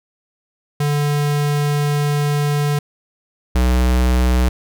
square tone pair in turn, 146.1 / 62.27 Hz, D3 / B1, -9 / +15 cents, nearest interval octave + minor third, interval 1476 cents, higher first, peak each -16 / -13 dBFS, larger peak second, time 0.8-2.79 / 3.55-4.49 s, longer first, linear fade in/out 5 ms, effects none

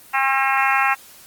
harmonic tone, 269 Hz, C4, 48 cents sharp, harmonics 3 / 4 / 5 / 6 / 7 / 8 / 9 / 10, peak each -21 / -22 / -23 / -24 / -24 / -25 / -26 / -26 dBFS, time 0.13-0.95 s, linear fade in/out 20 ms, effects white hiss -45 dBFS RMS until 1.26 s + Opus 24 kbps

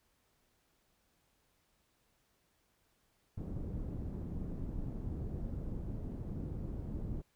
pink low-pass noise, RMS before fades -40 dBFS, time 3.37-7.22 s, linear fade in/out 10 ms, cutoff 270 Hz, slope 12 dB/octave, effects pink hiss -75 dBFS RMS until 7.35 s

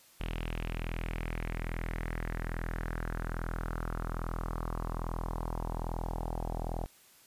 sawtooth tone with low-pass filter sweep, 41.2 Hz, E1, in tune, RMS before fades -36 dBFS, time 0.2-6.86 s, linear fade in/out 0 ms, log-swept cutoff 2900 to 750 Hz, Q 3.5, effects white hiss -60 dBFS RMS until 7.26 s + resampled to 32000 Hz

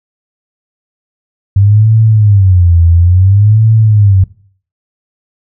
sine tone with vibrato, 96.8 Hz, G2, 21 cents flat, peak -3 dBFS, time 1.56-4.24 s, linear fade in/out 5 ms, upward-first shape sine, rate 0.58 Hz, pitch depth 240 cents each way, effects noise-tail reverb RT60 0.5 s tail -19 dB re dry

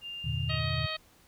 sine tone, 2800 Hz, F7, 4 cents sharp, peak -37 dBFS, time 0.01-0.6 s, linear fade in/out 50 ms
sine chord, E half-diminished seventh, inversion none, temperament just, 82.41 / 98.89 / 118.67 / 148.33 Hz, E2 / G2 / Bb2 / D3, 0 / +16 / +31 / +18 cents, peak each -35 / -39 / -33 / -34 dBFS, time 0.24-0.87 s, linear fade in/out 10 ms
harmonic tone, 630 Hz, D#5, 21 cents sharp, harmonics 1 / 2 / 3 / 4 / 5 / 6 / 7, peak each -40 / -40 / -40 / -40 / -40 / -40 / -40 dBFS, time 0.49-0.97 s, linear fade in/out 10 ms
effects pink hiss -61 dBFS RMS until 1.27 s

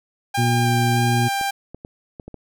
sawtooth tone with vibrato, 797 Hz, G5, 28 cents sharp, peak -17 dBFS, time 0.34-1.51 s, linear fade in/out 10 ms, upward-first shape square, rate 1.6 Hz, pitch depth 9 cents each way
harmonic tone, 120 Hz, B2, 49 cents flat, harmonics 1 / 2 / 3, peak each -18 / -24 / -28 dBFS, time 0.37-1.29 s, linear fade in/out 20 ms
clicks, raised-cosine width 2 ms, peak -22 dBFS, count 6, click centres 1.412 / 1.746 / 1.849 / 2.198 / 2.28 / 2.343 s
effects none

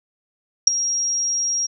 sine tone with ADSR envelope, 5630 Hz, F8, 13 cents sharp, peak -3 dBFS, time 0.67-1.67 s, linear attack 6 ms, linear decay 7 ms, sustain -16 dB, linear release 17 ms, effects none

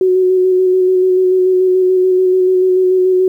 sine tone with vibrato, 370.3 Hz, F#4, 1 cent sharp, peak -8 dBFS, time 0.01-3.28 s, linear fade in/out 2 ms, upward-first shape square, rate 6.9 Hz, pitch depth 15 cents each way, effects 8-bit

